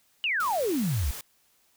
sine exponential sweep, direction down, 2979 to 58.9 Hz, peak -24 dBFS, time 0.24-1.11 s, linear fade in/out 0 ms
white noise, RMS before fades -39 dBFS, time 0.4-1.21 s, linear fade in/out 2 ms
effects white hiss -66 dBFS RMS until 1.76 s

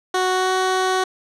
15% pulse tone with pitch glide, 370 to 373.7 Hz, F#4 to F#4, 0 to +17 cents, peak -11 dBFS, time 0.14-1.04 s, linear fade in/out 5 ms, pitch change +17 cents, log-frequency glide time 0.3-0.53 s, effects low-pass 8000 Hz 12 dB/octave

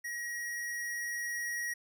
square tone with level ramp, 1899 Hz, A#6, 32 cents sharp, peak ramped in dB -37 to -34 dBFS, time 0.04-1.74 s, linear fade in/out 10 ms, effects none

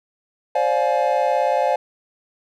triangle chord, D half-diminished seventh, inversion third, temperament just, 528.6 / 587.3 / 704.8 / 845.8 Hz, C5 / D5 / F5 / Ab5, +18 / 0 / +16 / +31 cents, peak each -20 dBFS, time 0.55-1.76 s, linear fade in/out 5 ms, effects none

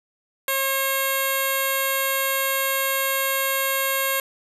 10% pulse tone with low-pass filter, 540 Hz, C#5, 45 cents flat, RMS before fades -23 dBFS, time 0.48-4.2 s, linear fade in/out 2 ms, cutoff 12000 Hz, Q 8.4, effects none

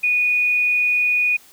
sine tone, 2466 Hz, D#7, 16 cents flat, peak -15 dBFS, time 0.03-1.37 s, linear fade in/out 10 ms, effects white hiss -49 dBFS RMS until 1.52 s

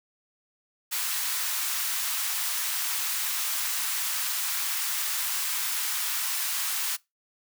white high-pass noise, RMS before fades -29 dBFS, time 0.91-6.97 s, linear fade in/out 20 ms, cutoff 930 Hz, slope 24 dB/octave, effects noise-tail reverb RT60 0.2 s tail -22 dB re dry

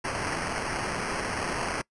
blue noise with sample-and-hold, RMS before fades -31 dBFS, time 0.04-1.82 s, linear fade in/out 10 ms, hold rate 3675 Hz, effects noise-tail reverb RT60 0.1 s tail -23 dB re dry + resampled to 24000 Hz

